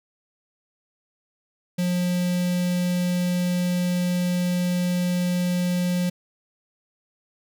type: tone with notch filter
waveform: square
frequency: 178.4 Hz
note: F3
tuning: 37 cents sharp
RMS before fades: -23 dBFS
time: 1.78-6.1 s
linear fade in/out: 10 ms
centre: 1100 Hz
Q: 0.74
effects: none